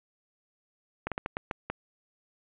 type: slowing click train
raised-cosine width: 0.5 ms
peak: -16 dBFS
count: 7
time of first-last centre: 1.07-1.7 s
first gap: 47 ms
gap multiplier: 1.32
effects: resampled to 8000 Hz + 7-bit